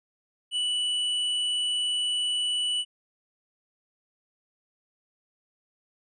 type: tone with hard clipping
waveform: sine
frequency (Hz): 2961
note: F#7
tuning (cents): +1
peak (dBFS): -26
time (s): 0.51-2.85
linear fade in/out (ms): 50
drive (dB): 6
effects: resampled to 24000 Hz